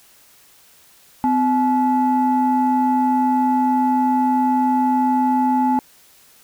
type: tone pair together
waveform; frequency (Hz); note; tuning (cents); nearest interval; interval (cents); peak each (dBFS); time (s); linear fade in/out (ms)
sine; 255.2 / 858.4; C4 / A5; -43 / -43; octave + major sixth; 2100; -16; 1.24-5.79; 0
effects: tanh soft clip ceiling -9 dBFS + white hiss -51 dBFS RMS until 6.43 s